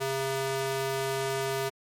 square tone with high-pass filter, 135 Hz, C#3, 45 cents flat, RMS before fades -30 dBFS, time 0-1.7 s, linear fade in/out 20 ms, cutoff 350 Hz, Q 0.94, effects MP3 64 kbps

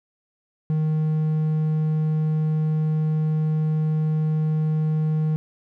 triangle tone, 155.56 Hz, D#3, in tune, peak -17 dBFS, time 0.7-5.36 s, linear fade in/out 0 ms, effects none

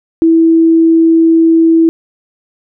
sine tone, 327.6 Hz, E4, 11 cents flat, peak -4 dBFS, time 0.22-1.89 s, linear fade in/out 0 ms, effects none

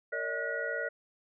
sine tone cluster, 460.4 / 574 / 633 / 1451 / 1922 Hz, A#4 / D5 / D#5 / F#6 / B6, -22 / -40 / +30 / -34 / -48 cents, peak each -39 / -38 / -40 / -35 / -39 dBFS, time 0.12-0.89 s, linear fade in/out 10 ms, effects none

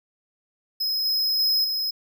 square tone with level steps, 5110 Hz, D#8, 45 cents sharp, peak -23 / -21 / -19 / -24 dBFS, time 0.8-1.91 s, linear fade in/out 10 ms, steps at 1.05 / 1.39 / 1.64 s, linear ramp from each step 5 ms, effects none

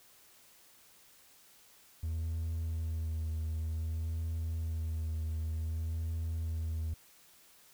triangle tone with vibrato, 80.6 Hz, E2, 38 cents flat, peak -30 dBFS, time 2.03-6.94 s, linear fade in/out 5 ms, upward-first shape sine, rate 0.54 Hz, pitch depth 25 cents each way, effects tanh soft clip ceiling -26 dBFS + white hiss -61 dBFS RMS until 7.73 s

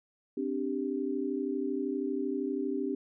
sine chord, C suspended second, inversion none, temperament just, 261.6 / 294.3 / 392.4 Hz, C4 / D4 / G4, 0 / +4 / +2 cents, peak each -34 dBFS, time 0.37-2.95 s, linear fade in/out 5 ms, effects none

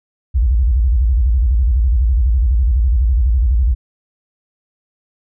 sine tone with vibrato, 60 Hz, B1, 49 cents flat, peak -10 dBFS, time 0.34-3.75 s, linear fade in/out 20 ms, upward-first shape square, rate 12 Hz, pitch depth 220 cents each way, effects none

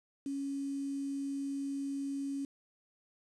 sine tone with quantisation, 277.2 Hz, C#4, in tune, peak -34 dBFS, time 0.26-2.45 s, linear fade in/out 2 ms, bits 9, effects resampled to 24000 Hz

